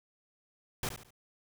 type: noise with echo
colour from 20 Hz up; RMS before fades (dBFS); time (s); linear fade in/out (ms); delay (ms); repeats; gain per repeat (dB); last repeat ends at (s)
pink; -34; 0.83-0.89; 2; 72; 3; -9; 1.106
effects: none